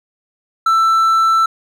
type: tone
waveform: triangle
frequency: 1330 Hz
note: E6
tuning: 15 cents sharp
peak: -8 dBFS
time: 0.66-1.46 s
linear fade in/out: 5 ms
effects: none